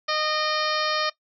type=harmonic tone with a mistuned harmonic; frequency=615 Hz; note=D#5; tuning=20 cents flat; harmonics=1 / 2 / 3 / 4 / 5 / 6 / 7 / 8 / 9; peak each=-29 / -27 / -31 / -33 / -34 / -34 / -32 / -33 / -35 dBFS; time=0.08-1.1 s; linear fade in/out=10 ms; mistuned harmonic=4; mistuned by=-36 cents; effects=noise-tail reverb RT60 0.1 s tail -17 dB re dry